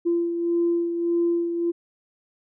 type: beating tone pair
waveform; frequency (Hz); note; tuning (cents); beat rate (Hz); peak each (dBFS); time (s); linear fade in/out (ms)
sine; 341.5 / 343.2; F4 / F4; -39 / -30; 1.7; -20 / -29; 0.05-1.72; 20
effects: tanh soft clip ceiling -13 dBFS